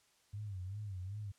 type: tone with vibrato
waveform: sine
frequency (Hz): 98.2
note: G2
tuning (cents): +4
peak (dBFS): -40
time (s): 0.33-1.32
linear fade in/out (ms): 10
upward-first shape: sine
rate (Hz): 2.6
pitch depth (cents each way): 140
effects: white hiss -71 dBFS RMS until 1.38 s + low-pass 9000 Hz 12 dB/octave